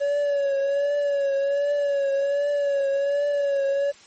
triangle tone with vibrato, 564 Hz, C#5, 30 cents sharp, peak -18 dBFS, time 0-3.92 s, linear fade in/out 20 ms, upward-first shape triangle, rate 1.3 Hz, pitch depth 50 cents each way, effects white hiss -50 dBFS RMS until 4.06 s + MP3 32 kbps

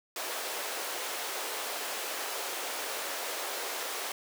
pink high-pass noise, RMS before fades -36 dBFS, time 0.16-4.12 s, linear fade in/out 2 ms, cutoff 420 Hz, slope 24 dB/octave, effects none

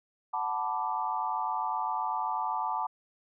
sine chord, B minor seventh, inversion second, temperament equal, 740 / 880 / 987.8 / 1174.7 Hz, F#5 / A5 / B5 / D6, 0 / 0 / 0 / 0 cents, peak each -36 / -32 / -35 / -35 dBFS, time 0.33-2.87 s, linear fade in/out 10 ms, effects none

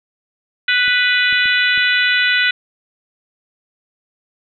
harmonic tone, 494.3 Hz, B4, 1 cent sharp, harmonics 3 / 4 / 5 / 6 / 7 / 8, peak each -16 / -18 / -20 / -22 / -23 / -24 dBFS, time 0.68-2.51 s, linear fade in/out 5 ms
clicks, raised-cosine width 3 ms, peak -25 dBFS, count 4, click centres 0.88 / 1.327 / 1.457 / 1.777 s
effects none

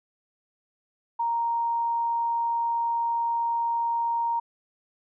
sine tone, 932.3 Hz, A#5, in tune, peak -23 dBFS, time 1.19-4.4 s, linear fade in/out 10 ms, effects none

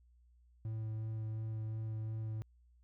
triangle tone with vibrato, 110 Hz, A2, in tune, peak -35 dBFS, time 0.65-2.42 s, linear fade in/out 0 ms, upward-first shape sine, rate 2.8 Hz, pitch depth 11 cents each way, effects added 60 Hz sine -63 dBFS peak until 2.83 s

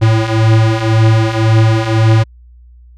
square beating tone pair, 110 / 111.9 Hz, A2 / A2, 0 / +30 cents, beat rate 1.9 Hz, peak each -14 / -10 dBFS, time 0.01-2.24 s, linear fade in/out 20 ms, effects added 60 Hz sine -37 dBFS peak until 2.97 s + low-pass 5000 Hz 12 dB/octave

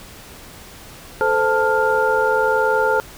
sine tone cluster, 437 / 518 / 885 / 1402 Hz, A4 / C5 / A5 / F6, -12 / -17 / +10 / +6 cents, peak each -20 dBFS, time 1.21-3 s, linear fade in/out 0 ms, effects pink hiss -40 dBFS RMS until 3.17 s

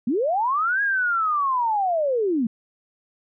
sine linear two-way sweep, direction up then down, 210.6 to 1661.2 to 210.6 Hz, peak -19 dBFS, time 0.07-2.47 s, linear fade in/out 5 ms, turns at 0.82 s, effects none

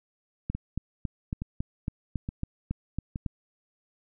two click trains, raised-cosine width 5 ms, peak -17 / -20 dBFS, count 11 / 4, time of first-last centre 0.5-3.262 / 0.55-3.159 s, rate 3.62 / 1.15 Hz, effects none

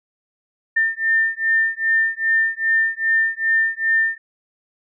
sine beating tone pair, 1800 / 1802.5 Hz, A6 / A6, +39 / +41 cents, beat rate 2.5 Hz, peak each -19 dBFS, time 0.76-4.18 s, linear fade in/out 10 ms, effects none

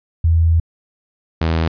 sine / sawtooth tone pair in turn, 82.41 / 81.42 Hz, E2 / E2, 0 / -21 cents, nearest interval unison, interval 21 cents, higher first, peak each -10 / -11 dBFS, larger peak first, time 0.24-0.6 / 1.41-1.68 s, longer first, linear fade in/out 5 ms, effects resampled to 11025 Hz

